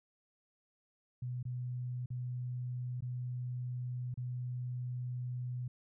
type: tone with dropouts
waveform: sine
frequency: 124.3 Hz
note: B2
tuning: 12 cents sharp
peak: -36 dBFS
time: 1.22-5.68 s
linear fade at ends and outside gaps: 5 ms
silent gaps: 1.429-1.452 / 2.06-2.103 / 3.007-3.022 / 4.142-4.174 s
effects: none